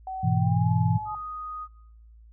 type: tone with pitch glide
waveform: sine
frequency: 757 to 854.6 Hz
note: F#5 to G#5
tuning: +39 to +49 cents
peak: -31 dBFS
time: 0.07-1.15 s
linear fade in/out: 2 ms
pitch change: +210 cents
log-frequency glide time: 0.34-0.71 s
type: chord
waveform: sine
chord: E major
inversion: first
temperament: just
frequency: 103.01 / 123.61 / 164.81 Hz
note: G#2 / B2 / E3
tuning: -14 / +2 / 0 cents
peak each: -25 dBFS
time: 0.23-0.98 s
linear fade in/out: 10 ms
type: tone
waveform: sine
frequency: 1244.5 Hz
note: D#6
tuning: in tune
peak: -33 dBFS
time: 1.05-1.68 s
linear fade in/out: 50 ms
effects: noise-tail reverb RT60 0.8 s tail -22 dB re dry + added 56 Hz sine -48 dBFS peak until 2.32 s